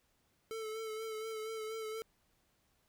square tone with vibrato, 440 Hz, A4, in tune, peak -40 dBFS, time 0.51-2.02 s, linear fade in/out 0 ms, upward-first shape sine, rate 4.2 Hz, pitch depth 31 cents each way, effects pink hiss -75 dBFS RMS until 2.88 s

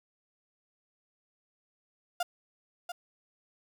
35% pulse tone with echo, 704 Hz, F5, 14 cents sharp, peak -26 dBFS, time 2.2-2.23 s, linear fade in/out 5 ms, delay 690 ms, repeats 1, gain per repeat -8 dB, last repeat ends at 2.92 s, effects none

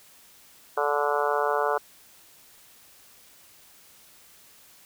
harmonic tone, 145.7 Hz, D3, 13 cents flat, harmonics 3 / 4 / 5 / 6 / 7 / 8 / 9 / 10, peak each -28 / -29 / -30 / -31 / -31 / -32 / -33 / -33 dBFS, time 0.77-1.78 s, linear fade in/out 5 ms, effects white hiss -54 dBFS RMS until 4.85 s

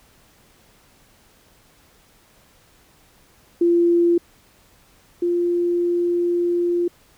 sine tone pair in turn, 343.7 / 348.3 Hz, F4 / F4, -28 / -5 cents, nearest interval unison, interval 23 cents, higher second, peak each -13 / -17 dBFS, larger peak first, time 3.61-4.18 / 5.22-6.88 s, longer second, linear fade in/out 5 ms, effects pink hiss -55 dBFS RMS until 7.17 s

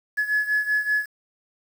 sine beating tone pair, 1700 / 1705.2 Hz, G#6 / G#6, +40 / +45 cents, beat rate 5.2 Hz, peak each -21 / -24 dBFS, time 0.17-1.06 s, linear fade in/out 20 ms, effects tanh soft clip ceiling -15 dBFS + 7-bit

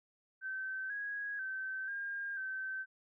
sine tone with pitch steps, 1542 / 1654 / 1543 / 1611 / 1543 Hz, G6 / G#6 / G6 / G6 / G6, -29 / -8 / -28 / +47 / -28 cents, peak -37 dBFS, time 0.41-2.86 s, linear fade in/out 50 ms, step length 490 ms, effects none

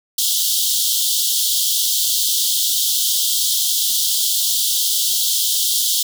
pink high-pass noise, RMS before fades -18 dBFS, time 0.18-6.03 s, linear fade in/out 5 ms, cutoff 3100 Hz, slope 96 dB/octave, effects none

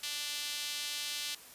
sawtooth tone with high-pass filter, 293.7 Hz, D4, in tune, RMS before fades -38 dBFS, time 0.03-1.35 s, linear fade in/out 5 ms, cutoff 3400 Hz, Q 1.5, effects white hiss -53 dBFS RMS until 1.54 s + resampled to 32000 Hz

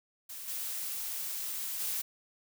blue noise with level steps, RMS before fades -43 / -37 / -34 dBFS, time 0.29-2.02 s, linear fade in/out 10 ms, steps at 0.47 / 1.79 s, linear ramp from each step 20 ms, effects none

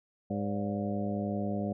harmonic tone with a mistuned harmonic, 102.1 Hz, G#2, 29 cents flat, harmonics 1 / 2 / 3 / 4 / 5 / 6 / 7, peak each -38 / -32 / -40 / -42 / -42 / -39 / -42 dBFS, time 0.3-1.73 s, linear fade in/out 5 ms, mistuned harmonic 6, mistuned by -92 cents, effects none

